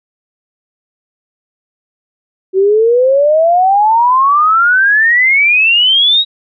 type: exponential sweep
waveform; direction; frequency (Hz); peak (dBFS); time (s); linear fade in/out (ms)
sine; up; 372.4 to 3847; -6; 2.53-6.25; 50
effects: none